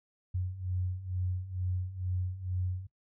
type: beating tone pair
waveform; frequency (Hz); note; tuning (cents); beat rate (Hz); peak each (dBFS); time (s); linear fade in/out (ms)
sine; 90 / 92.2; F#2 / F#2; -47 / -6; 2.2; -37 / -33; 0.34-2.87; 10
effects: noise-tail reverb RT60 0.1 s tail -18 dB re dry